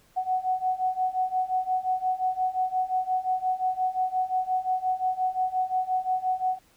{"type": "beating tone pair", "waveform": "sine", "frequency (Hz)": [740, 745.7], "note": ["F#5", "F#5"], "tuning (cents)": [0, 13], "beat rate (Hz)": 5.7, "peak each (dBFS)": [-28, -26], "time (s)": [0.16, 6.59], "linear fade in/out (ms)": 20, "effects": ["pink hiss -61 dBFS RMS until 6.76 s"]}